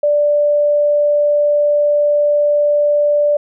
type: tone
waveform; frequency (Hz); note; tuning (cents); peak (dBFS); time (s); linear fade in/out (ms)
sine; 587.3; D5; 0; -10; 0.03-3.37; 5
effects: none